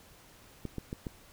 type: clicks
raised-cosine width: 3 ms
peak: -23 dBFS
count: 4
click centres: 0.653 / 0.783 / 0.929 / 1.068 s
effects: pink hiss -57 dBFS RMS until 1.32 s

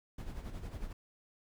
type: noise with tremolo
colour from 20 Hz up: brown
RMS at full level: -40 dBFS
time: 0.18-0.93 s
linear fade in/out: 5 ms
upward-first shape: sine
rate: 11 Hz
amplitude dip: 60%
effects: none

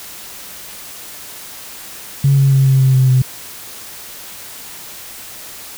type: tone with pitch steps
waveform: sine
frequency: 138.6 / 136.93 / 135.28 / 133.65 / 132.04 / 130.44 / 128.87 Hz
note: C#3 / C#3 / C#3 / C3 / C3 / C3 / C3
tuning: 0 / -21 / -42 / +37 / +16 / -5 / -26 cents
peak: -7 dBFS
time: 2.24-3.22 s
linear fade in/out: 5 ms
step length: 140 ms
effects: tanh soft clip ceiling -3 dBFS + white hiss -33 dBFS RMS until 5.77 s

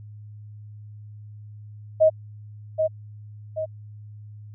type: tone with echo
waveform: sine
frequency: 630 Hz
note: D#5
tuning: 21 cents sharp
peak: -12 dBFS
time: 2-2.1 s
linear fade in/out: 20 ms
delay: 780 ms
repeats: 2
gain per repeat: -6 dB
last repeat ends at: 3.66 s
effects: added 105 Hz sine -39 dBFS peak until 4.54 s

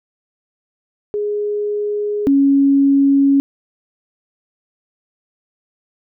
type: tone pair in turn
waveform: sine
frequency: 415.3 / 277.2 Hz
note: G#4 / C#4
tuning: 0 / 0 cents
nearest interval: perfect fifth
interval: 700 cents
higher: first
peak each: -17 / -9 dBFS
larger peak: second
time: 1.14-2.27 / 2.27-3.4 s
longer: neither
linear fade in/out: 0 ms
effects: none

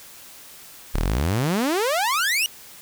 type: exponential sweep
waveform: sawtooth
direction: up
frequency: 32.18 to 2960 Hz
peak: -16 dBFS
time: 0.94-2.46 s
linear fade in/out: 0 ms
effects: white hiss -44 dBFS RMS until 2.81 s

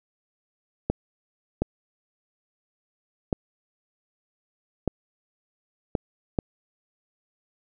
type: clicks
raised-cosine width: 2 ms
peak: -9 dBFS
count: 6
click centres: 0.9 / 1.62 / 3.328 / 4.877 / 5.952 / 6.388 s
effects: none

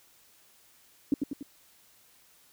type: tone with echo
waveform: sine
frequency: 282 Hz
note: C#4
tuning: 30 cents sharp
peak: -20 dBFS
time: 1.12-1.14 s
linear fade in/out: 2 ms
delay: 96 ms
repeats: 3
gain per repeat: -5 dB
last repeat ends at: 1.428 s
effects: white hiss -61 dBFS RMS until 2.52 s

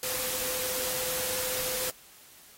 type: tone in noise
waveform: sine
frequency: 510 Hz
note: C5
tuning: 44 cents flat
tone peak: -38 dBFS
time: 0.03-1.9 s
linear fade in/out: 0 ms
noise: white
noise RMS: -32 dBFS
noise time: 0.03-1.9 s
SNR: -9 dB
effects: white hiss -54 dBFS RMS until 2.57 s + AAC 48 kbps

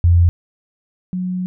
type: tone pair in turn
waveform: sine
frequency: 86.2 / 182.65 Hz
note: F2 / F#3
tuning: -22 / -22 cents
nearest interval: octave + minor second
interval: 1300 cents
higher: second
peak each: -8 / -19 dBFS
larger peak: first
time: 0.04-0.29 / 1.13-1.46 s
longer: second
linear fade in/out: 0 ms
effects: none

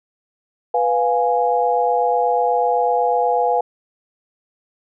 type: chord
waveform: sine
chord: F diminished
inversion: second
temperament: equal with one note detuned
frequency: 493.9 / 702.5 / 830.6 Hz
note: Cb5 / F5 / Ab5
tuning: 0 / +10 / 0 cents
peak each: -19 dBFS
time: 0.74-3.61 s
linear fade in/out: 5 ms
effects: none

